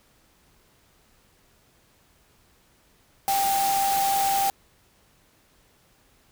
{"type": "tone in noise", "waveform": "sine", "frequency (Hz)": 788, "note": "G5", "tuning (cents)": 9, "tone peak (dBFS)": -21, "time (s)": [3.28, 4.5], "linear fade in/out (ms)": 0, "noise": "white", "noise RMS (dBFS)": -29, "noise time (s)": [3.28, 4.5], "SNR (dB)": 5, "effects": ["pink hiss -61 dBFS RMS until 6.31 s"]}